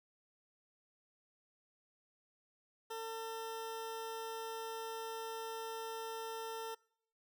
20% pulse tone, 450 Hz, A4, 39 cents sharp, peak -36 dBFS, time 2.9-6.75 s, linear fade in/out 10 ms, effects noise-tail reverb RT60 0.6 s tail -24 dB re dry

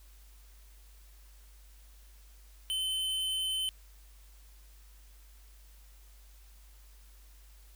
square tone, 3061 Hz, G7, 42 cents flat, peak -31 dBFS, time 2.7-3.69 s, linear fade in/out 0 ms, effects added 50 Hz sine -53 dBFS peak until 7.75 s + white hiss -63 dBFS RMS until 7.75 s

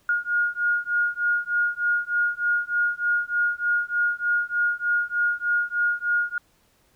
sine beating tone pair, 1428 / 1431.3 Hz, F6 / F6, +38 / +42 cents, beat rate 3.3 Hz, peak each -24 dBFS, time 0.09-6.38 s, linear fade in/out 2 ms, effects pink hiss -63 dBFS RMS until 6.95 s

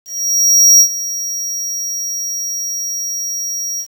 square tone with ADSR envelope, 5670 Hz, F8, 25 cents sharp, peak -4 dBFS, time 0.05-3.87 s, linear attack 750 ms, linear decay 80 ms, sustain -15 dB, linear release 74 ms, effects 7-bit

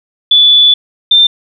sine tone pair in turn, 3462 / 3582 Hz, A7 / A7, -29 / +30 cents, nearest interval minor second, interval 59 cents, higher second, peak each -3 dBFS, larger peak neither, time 0.31-0.74 / 1.11-1.27 s, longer first, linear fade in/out 5 ms, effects none

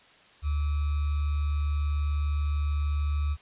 sine tone with sample-and-hold, 73.42 Hz, D2, in tune, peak -24 dBFS, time 0.42-3.37 s, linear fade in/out 50 ms, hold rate 1225 Hz, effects white hiss -56 dBFS RMS until 3.41 s + resampled to 8000 Hz

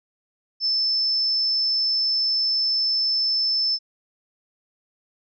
sine tone, 5274 Hz, E8, in tune, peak -19 dBFS, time 0.6-3.79 s, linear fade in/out 50 ms, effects none

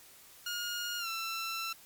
15% pulse tone with pitch glide, 1428 to 1340.1 Hz, F6 to E6, +38 to +28 cents, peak -28 dBFS, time 0.46-1.73 s, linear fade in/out 5 ms, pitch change -110 cents, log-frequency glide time 0.98-1.08 s, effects white hiss -56 dBFS RMS until 1.85 s + MP3 96 kbps

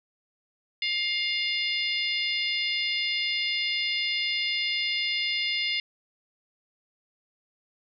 harmonic tone, 706 Hz, F5, 19 cents sharp, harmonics 3 / 4 / 5 / 6 / 7, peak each -29 / -31 / -32 / -36 / -34 dBFS, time 0.82-5.8 s, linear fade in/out 2 ms, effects none

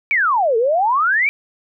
sine exponential two-way sweep, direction down then up, 2378 to 434.7 to 2378 Hz, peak -13 dBFS, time 0.11-1.29 s, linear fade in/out 0 ms, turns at 0.57 s, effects none

